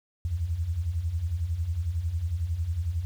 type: beating tone pair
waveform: sine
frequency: 75.8 / 86.8 Hz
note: D#2 / F2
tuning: -45 / -10 cents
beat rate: 11 Hz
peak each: -33 / -27 dBFS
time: 0.25-3.05 s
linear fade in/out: 0 ms
effects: 9-bit